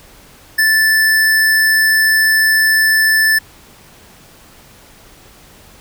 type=tone; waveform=square; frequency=1757 Hz; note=A6; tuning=3 cents flat; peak=-10 dBFS; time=0.58-3.39 s; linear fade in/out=10 ms; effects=pink hiss -43 dBFS RMS until 5.8 s